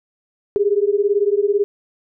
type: beating tone pair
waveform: sine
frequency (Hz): 398.2 / 416.2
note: G4 / G#4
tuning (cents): +27 / +4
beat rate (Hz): 18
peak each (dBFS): -17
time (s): 0.56-1.64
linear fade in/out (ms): 0
effects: none